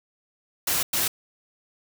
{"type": "noise bursts at uneven times", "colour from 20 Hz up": "white", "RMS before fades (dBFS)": -24, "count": 2, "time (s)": [[0.67, 0.83], [0.93, 1.08]], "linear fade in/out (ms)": 5, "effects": []}